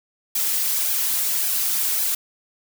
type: noise with flanger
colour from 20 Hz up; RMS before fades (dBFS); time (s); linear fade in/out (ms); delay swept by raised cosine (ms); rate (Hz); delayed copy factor
blue; -22; 0.35-2.15; 5; 1.2 to 5.8; 1.8; +0.8
effects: none